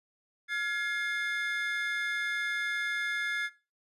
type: tone cluster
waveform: triangle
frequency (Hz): 1405 / 1688 / 2131 / 3530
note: F6 / G#6 / C7 / A7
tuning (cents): +10 / +28 / +31 / +5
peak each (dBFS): -36 / -30 / -33 / -39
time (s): 0.48-3.5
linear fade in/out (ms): 50
effects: noise-tail reverb RT60 0.3 s tail -18 dB re dry + resampled to 32000 Hz